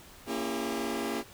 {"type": "chord", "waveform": "sawtooth", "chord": "A# diminished seventh", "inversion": "none", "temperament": "just", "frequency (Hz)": [233.1, 279.7, 335.6, 402.8], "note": ["A#3", "C#4", "E4", "G4"], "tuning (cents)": [0, 16, 31, 47], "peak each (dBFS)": [-32, -33, -33, -32], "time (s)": [0.26, 1.24], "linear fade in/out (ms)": 50, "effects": ["pink hiss -52 dBFS RMS until 1.33 s"]}